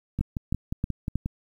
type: two click trains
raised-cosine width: 5 ms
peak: -13 / -16 dBFS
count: 4 / 7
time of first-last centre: 0.21-1.156 / 0.19-1.26 s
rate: 3.17 / 5.61 Hz
effects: 9-bit